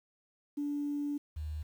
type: tone pair in turn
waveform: sine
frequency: 289.6 / 76.71 Hz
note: D4 / D#2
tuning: -24 / -24 cents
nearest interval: octave + major seventh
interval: 2300 cents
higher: first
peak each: -31 / -35 dBFS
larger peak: first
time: 0.57-1.18 / 1.36-1.63 s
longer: first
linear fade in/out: 10 ms
effects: tanh soft clip ceiling -27 dBFS + 10-bit